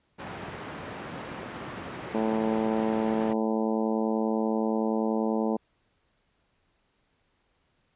pink band-pass noise, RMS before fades -39 dBFS, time 0.18-3.34 s, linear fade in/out 20 ms, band 130 to 2100 Hz, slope 12 dB/octave
harmonic tone, 110.4 Hz, A2, 6 cents sharp, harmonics 2 / 3 / 4 / 5 / 6 / 7 / 8 / 9, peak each -27 / -32 / -31 / -34 / -38 / -37 / -38 / -42 dBFS, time 2.14-5.57 s, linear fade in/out 10 ms
effects pink hiss -71 dBFS RMS until 7.95 s + resampled to 8000 Hz

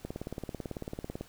click train, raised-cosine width 2 ms, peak -23 dBFS, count 22, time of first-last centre 0.05-1.21 s, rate 18.1 Hz, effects pink hiss -57 dBFS RMS until 1.28 s

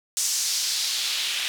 white noise with band-pass filter sweep, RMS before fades -26 dBFS, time 0.17-1.48 s, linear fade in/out 0 ms, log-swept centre 6700 to 2900 Hz, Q 1.8, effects none

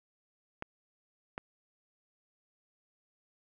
clicks, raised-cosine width 0.5 ms, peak -22 dBFS, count 2, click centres 0.624 / 1.379 s, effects none

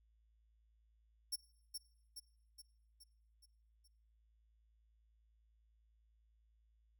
20% pulse tone with echo, 5460 Hz, F8, 40 cents flat, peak -32 dBFS, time 1.32-1.36 s, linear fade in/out 10 ms, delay 420 ms, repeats 6, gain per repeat -5 dB, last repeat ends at 3.88 s, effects noise-tail reverb RT60 0.8 s tail -21 dB re dry + added 55 Hz sine -70 dBFS peak until 6.99 s

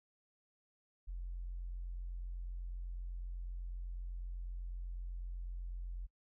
sine tone, 44.01 Hz, F1, 14 cents sharp, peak -39 dBFS, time 1.07-6.07 s, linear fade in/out 20 ms, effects noise-tail reverb RT60 0.1 s tail -26 dB re dry + tanh soft clip ceiling -35 dBFS

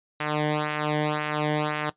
sawtooth tone with flanger, 151 Hz, D3, 48 cents sharp, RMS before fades -26 dBFS, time 0.2-1.9 s, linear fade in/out 5 ms, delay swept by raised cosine 0.22 to 0.78 ms, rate 1.9 Hz, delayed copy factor -0.9, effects noise-tail reverb RT60 0.1 s tail -17 dB re dry + resampled to 8000 Hz

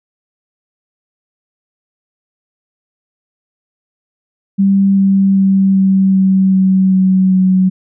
sine tone with pitch steps, 196 / 194.65 / 193.3 / 191.97 / 190.64 / 189.32 / 188.02 / 186.72 Hz, G3 / G3 / G3 / G3 / G3 / F#3 / F#3 / F#3, 0 / -12 / -24 / -36 / -48 / +40 / +28 / +16 cents, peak -7 dBFS, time 4.58-7.7 s, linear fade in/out 20 ms, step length 390 ms, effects none

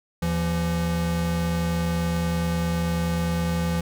square tone pair together, 79.7 / 169.17 Hz, D#2 / E3, +42 / +45 cents, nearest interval octave + minor second, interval 1303 cents, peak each -29 / -24 dBFS, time 0.22-3.81 s, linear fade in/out 5 ms, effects none

